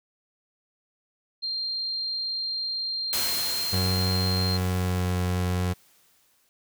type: tone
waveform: sine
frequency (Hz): 4186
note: C8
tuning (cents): 0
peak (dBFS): -27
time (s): 1.42-4.58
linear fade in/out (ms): 20
type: noise with exponential decay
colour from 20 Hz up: white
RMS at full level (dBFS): -27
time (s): 3.13-6.49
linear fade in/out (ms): 0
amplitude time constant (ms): 730
type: tone with pitch glide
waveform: 30% pulse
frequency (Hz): 92.5 to 90.39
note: F#2 to F#2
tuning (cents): 0 to -40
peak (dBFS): -21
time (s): 3.72-5.74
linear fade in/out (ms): 20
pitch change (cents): -40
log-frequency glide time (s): 4.3-5.13
effects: none